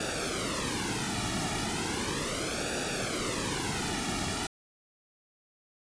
pink noise with flanger, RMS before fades -32 dBFS, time 0-4.47 s, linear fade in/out 5 ms, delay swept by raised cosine 0.95 to 1.95 ms, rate 0.36 Hz, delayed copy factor -0.75, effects resampled to 22050 Hz

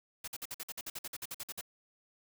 white noise bursts, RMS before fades -41 dBFS, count 16, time 0.24-1.612 s, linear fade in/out 5 ms, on 37 ms, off 52 ms, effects none

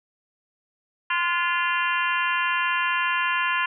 harmonic tone with a mistuned harmonic, 345.3 Hz, F4, 20 cents flat, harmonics 3 / 4 / 5 / 6 / 7 / 8 / 9, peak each -25 / -29 / -27 / -34 / -33 / -29 / -36 dBFS, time 1.1-3.66 s, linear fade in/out 5 ms, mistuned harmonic 4, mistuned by +49 cents, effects none

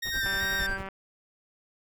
20% pulse tone with vibrato, 1832 Hz, A#6, 31 cents flat, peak -25 dBFS, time 0.02-0.67 s, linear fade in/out 10 ms, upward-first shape square, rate 2.6 Hz, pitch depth 26 cents each way
brown noise with tremolo, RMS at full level -35 dBFS, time 0.05-0.87 s, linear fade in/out 5 ms, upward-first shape sine, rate 11 Hz, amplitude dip 90%
triangle tone, 1568 Hz, G6, in tune, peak -27 dBFS, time 0.11-0.79 s, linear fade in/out 50 ms
click train, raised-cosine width 0.5 ms, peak -24 dBFS, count 122, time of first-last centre 0.26-0.887 s, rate 193 Hz
effects none

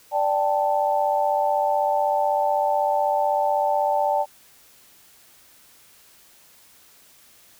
sine chord, D suspended fourth, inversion none, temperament equal, 587.3 / 784 / 880 Hz, D5 / G5 / A5, 0 / 0 / 0 cents, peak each -23 dBFS, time 0.11-4.26 s, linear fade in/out 50 ms, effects white hiss -53 dBFS RMS until 7.59 s

